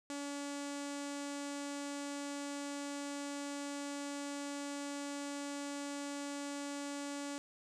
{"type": "tone with low-pass filter", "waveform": "sawtooth", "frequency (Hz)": 284.6, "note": "C#4", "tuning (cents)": 46, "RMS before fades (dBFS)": -42, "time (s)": [0.1, 7.38], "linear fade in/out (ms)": 0, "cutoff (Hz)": 7800, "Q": 2.9, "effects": []}